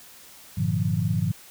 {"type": "tone cluster", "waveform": "sine", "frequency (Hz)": [99.8, 116.3, 151.5, 175.7], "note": ["G2", "A#2", "D#3", "F3"], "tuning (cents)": [32, -4, -46, 11], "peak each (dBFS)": -27, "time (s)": [0.57, 1.32], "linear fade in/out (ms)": 10, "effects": ["white hiss -48 dBFS RMS until 1.5 s"]}